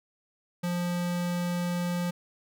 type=tone; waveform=square; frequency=175.6 Hz; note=F3; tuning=10 cents sharp; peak=-28 dBFS; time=0.63-2.11 s; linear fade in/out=10 ms; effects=none